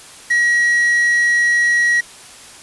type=tone with quantisation; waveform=triangle; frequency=1907 Hz; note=A#6; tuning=39 cents sharp; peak=-10 dBFS; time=0.3-2.01 s; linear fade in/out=10 ms; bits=5; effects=white hiss -39 dBFS RMS until 2.62 s + resampled to 24000 Hz